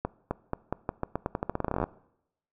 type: accelerating click train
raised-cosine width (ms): 1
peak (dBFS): -14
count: 23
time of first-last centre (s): 0.05-1.84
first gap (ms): 260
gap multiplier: 0.86
effects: noise-tail reverb RT60 0.8 s tail -21 dB re dry